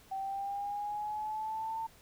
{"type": "linear sweep", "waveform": "sine", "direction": "up", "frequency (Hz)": [770, 903], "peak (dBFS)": -34, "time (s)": [0.11, 1.87], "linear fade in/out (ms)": 10, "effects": ["pink hiss -60 dBFS RMS until 2.01 s"]}